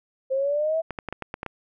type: exponential sweep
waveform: sine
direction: up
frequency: 523.3 to 659.3 Hz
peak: -21 dBFS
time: 0.3-0.82 s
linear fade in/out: 20 ms
type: clicks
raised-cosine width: 0.5 ms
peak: -16 dBFS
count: 8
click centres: 0.907 / 0.988 / 1.087 / 1.126 / 1.223 / 1.341 / 1.431 / 1.463 s
effects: none